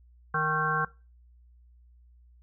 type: harmonic tone with a mistuned harmonic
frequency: 155.56 Hz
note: D#3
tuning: in tune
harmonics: 1 / 3 / 5 / 7 / 9 / 10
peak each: -33 / -36 / -35 / -30 / -31 / -30 dBFS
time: 0.34-0.85 s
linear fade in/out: 5 ms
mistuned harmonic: 9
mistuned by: -43 cents
effects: noise-tail reverb RT60 0.3 s tail -20 dB re dry + added 60 Hz sine -54 dBFS peak until 2.42 s